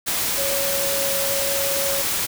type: tone in noise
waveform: sine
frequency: 554 Hz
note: C#5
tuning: 1 cent flat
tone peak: -25 dBFS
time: 0.37-2.03 s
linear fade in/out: 20 ms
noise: white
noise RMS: -23 dBFS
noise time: 0.06-2.27 s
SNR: -5 dB
effects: none